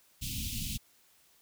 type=band-stop noise; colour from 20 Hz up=pink; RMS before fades=-36 dBFS; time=0.21-0.78 s; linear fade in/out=20 ms; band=260 to 2600 Hz; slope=48 dB/octave; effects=white hiss -65 dBFS RMS until 1.41 s